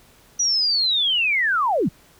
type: linear sweep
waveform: sine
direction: down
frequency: 5880 to 123.47 Hz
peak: -17 dBFS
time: 0.39-1.89 s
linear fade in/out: 10 ms
effects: pink hiss -53 dBFS RMS until 2.19 s